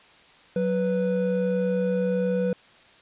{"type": "tone pair together", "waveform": "triangle", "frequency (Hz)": [185, 493.9], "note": ["F#3", "B4"], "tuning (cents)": [0, 0], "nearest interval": "octave + perfect fourth", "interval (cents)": 1700, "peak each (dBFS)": [-23, -22], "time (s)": [0.56, 2.53], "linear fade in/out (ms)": 2, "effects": ["white hiss -53 dBFS RMS until 3.01 s", "resampled to 8000 Hz"]}